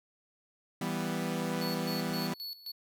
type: chord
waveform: sawtooth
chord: E minor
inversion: none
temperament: equal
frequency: 164.81 / 196 / 246.9 Hz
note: E3 / G3 / B3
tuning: 0 / 0 / 0 cents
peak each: -32 dBFS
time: 0.81-2.34 s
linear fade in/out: 5 ms
type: tone with tremolo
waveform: square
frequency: 4417 Hz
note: C#8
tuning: 7 cents flat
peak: -38 dBFS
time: 1.61-2.72 s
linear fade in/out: 10 ms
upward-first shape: square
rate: 3.8 Hz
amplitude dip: 80%
type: noise with exponential decay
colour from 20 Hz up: pink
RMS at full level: -50 dBFS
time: 2.08-2.24 s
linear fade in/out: 2 ms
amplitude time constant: 34 ms
effects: none